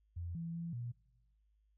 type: tone with pitch steps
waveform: sine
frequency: 85.9 / 166.8 / 168.5 / 119.9 Hz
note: F2 / E3 / E3 / A#2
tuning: -28 / +21 / +38 / +49 cents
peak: -39 dBFS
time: 0.16-0.92 s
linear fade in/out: 10 ms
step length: 190 ms
effects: noise-tail reverb RT60 1.0 s tail -23 dB re dry + added 52 Hz sine -70 dBFS peak until 1.77 s